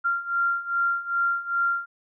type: beating tone pair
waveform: sine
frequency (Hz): 1384 / 1386.5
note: F6 / F6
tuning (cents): -16 / -13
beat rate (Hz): 2.5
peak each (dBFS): -27 / -24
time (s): 0.04-1.86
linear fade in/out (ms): 20
effects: none